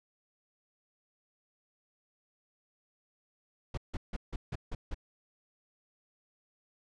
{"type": "noise bursts", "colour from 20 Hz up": "brown", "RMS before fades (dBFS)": -35, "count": 7, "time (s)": [3.74, 4.945], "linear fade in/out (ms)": 5, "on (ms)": 35, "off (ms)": 160, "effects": ["low-pass 6000 Hz 12 dB/octave"]}